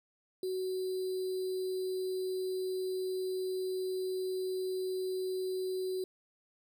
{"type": "tone with sample-and-hold", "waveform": "sine", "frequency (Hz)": 372.7, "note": "F#4", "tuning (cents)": 13, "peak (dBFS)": -32, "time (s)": [0.43, 6.04], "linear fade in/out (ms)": 2, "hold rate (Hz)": 4410, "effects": []}